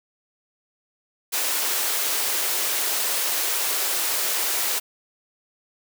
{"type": "high-pass noise", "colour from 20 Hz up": "white", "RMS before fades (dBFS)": -24, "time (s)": [1.32, 4.8], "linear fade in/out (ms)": 20, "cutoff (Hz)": 340, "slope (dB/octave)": 24, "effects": []}